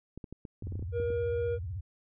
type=clicks; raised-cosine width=3 ms; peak=-29 dBFS; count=12; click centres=0.176 / 0.242 / 0.326 / 0.452 / 0.624 / 0.671 / 0.723 / 0.755 / 0.794 / 0.825 / 1 / 1.104 s
type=tone with vibrato; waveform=sine; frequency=88.8 Hz; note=F2; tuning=29 cents sharp; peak=-34 dBFS; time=0.63-1.81 s; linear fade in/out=10 ms; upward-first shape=sine; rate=16 Hz; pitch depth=290 cents each way
type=tone; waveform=triangle; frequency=474.8 Hz; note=A#4; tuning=32 cents sharp; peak=-27 dBFS; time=0.92-1.59 s; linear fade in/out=50 ms
effects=resampled to 8000 Hz